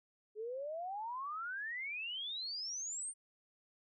sine exponential sweep, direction up, 415.3 to 9080 Hz, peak -39 dBFS, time 0.35-3.14 s, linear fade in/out 50 ms, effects none

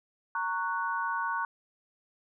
sine chord, F# major, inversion first, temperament just, 925 / 1110 / 1480 Hz, A#5 / C#6 / F#6, -14 / +2 / 0 cents, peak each -33 dBFS, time 0.35-1.45 s, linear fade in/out 2 ms, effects none

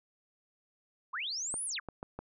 sine linear two-way sweep, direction up then down, 932.3 to 10548 to 932.3 Hz, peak -34 dBFS, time 1.13-1.8 s, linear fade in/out 10 ms, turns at 1.65 s
clicks, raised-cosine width 1 ms, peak -26 dBFS, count 4, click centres 1.541 / 1.887 / 2.029 / 2.19 s
effects none

